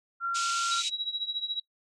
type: tone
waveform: sine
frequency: 1375 Hz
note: F6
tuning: 27 cents flat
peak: -27 dBFS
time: 0.2-0.83 s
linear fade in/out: 50 ms
type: band-pass noise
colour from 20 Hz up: white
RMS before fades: -34 dBFS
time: 0.34-0.9 s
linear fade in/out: 20 ms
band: 2400 to 7800 Hz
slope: 48 dB/octave
type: tone with tremolo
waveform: sine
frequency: 3876 Hz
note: B7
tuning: 33 cents flat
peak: -26 dBFS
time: 0.71-1.6 s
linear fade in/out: 5 ms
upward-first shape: triangle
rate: 14 Hz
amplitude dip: 90%
effects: noise-tail reverb RT60 0.1 s tail -21 dB re dry